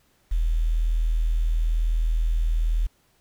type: tone with quantisation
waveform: sine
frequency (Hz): 40.51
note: E1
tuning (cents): -29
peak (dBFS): -19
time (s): 0.31-2.87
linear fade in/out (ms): 10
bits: 8
effects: pink hiss -64 dBFS RMS until 3.2 s